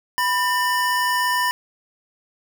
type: tone pair together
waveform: square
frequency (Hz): 987.8 / 1804.3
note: B5 / A6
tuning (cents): 0 / +43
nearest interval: minor seventh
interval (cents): 1043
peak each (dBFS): -21 / -23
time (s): 0.18-1.51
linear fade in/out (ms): 0
effects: none